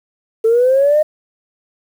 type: linear sweep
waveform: sine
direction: up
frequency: 440 to 620 Hz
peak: -8 dBFS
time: 0.44-1.03 s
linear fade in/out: 10 ms
effects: tanh soft clip ceiling -4 dBFS + 7-bit